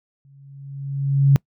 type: tone with exponential growth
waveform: sine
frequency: 138.59 Hz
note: C#3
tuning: in tune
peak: -8 dBFS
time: 0.25-1.36 s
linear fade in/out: 0 ms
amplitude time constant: 240 ms
effects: noise-tail reverb RT60 0.1 s tail -25 dB re dry